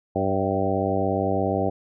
harmonic tone with a mistuned harmonic, 97.1 Hz, G2, 16 cents flat, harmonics 1 / 2 / 3 / 4 / 5 / 6 / 7 / 8, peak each -29 / -29 / -29 / -29 / -29 / -29 / -29 / -29 dBFS, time 0.15-1.7 s, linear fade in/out 10 ms, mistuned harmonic 7, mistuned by -22 cents, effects none

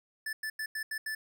square tone bursts at uneven times, 1750 Hz, A6, 10 cents flat, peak -34 dBFS, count 6, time 0.26-0.33 / 0.43-0.5 / 0.59-0.66 / 0.75-0.83 / 0.91-0.98 / 1.06-1.15 s, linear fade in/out 5 ms, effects none

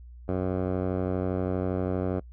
10% pulse tone with low-pass filter, 92.5 Hz, F#2, in tune, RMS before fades -28 dBFS, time 0.28-2.2 s, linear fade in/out 10 ms, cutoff 790 Hz, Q 1.1, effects noise-tail reverb RT60 0.1 s tail -24 dB re dry + added 60 Hz sine -43 dBFS peak until 2.32 s

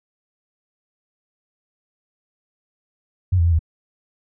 sine tone with pitch steps, 92.1 / 84 / 85.4 / 79.9 Hz, F#2 / E2 / F2 / D#2, -7 / +33 / -38 / +47 cents, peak -13 dBFS, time 3.32-3.592 s, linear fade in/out 10 ms, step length 68 ms, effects none

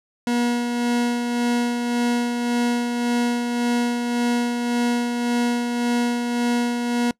40% pulse tone with tremolo, 240 Hz, B3, 49 cents flat, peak -17 dBFS, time 0.27-7.11 s, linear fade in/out 2 ms, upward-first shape sine, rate 1.8 Hz, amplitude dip 40%, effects noise-tail reverb RT60 0.1 s tail -23 dB re dry + low-pass 10000 Hz 12 dB/octave

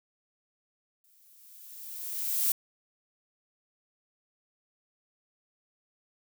violet noise with exponential growth, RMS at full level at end -25 dBFS, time 1.04-2.52 s, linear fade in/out 2 ms, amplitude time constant 320 ms, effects none

